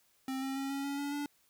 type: tone with pitch steps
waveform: square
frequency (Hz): 264.2 / 268.2 / 272.3 / 276.4 / 280.6 / 284.8 / 289.1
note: C4 / C4 / C#4 / C#4 / C#4 / C#4 / D4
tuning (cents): +17 / +43 / -31 / -5 / +21 / +47 / -27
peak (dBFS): -35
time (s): 0.28-1.26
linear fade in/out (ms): 2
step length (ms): 140
effects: white hiss -70 dBFS RMS until 1.49 s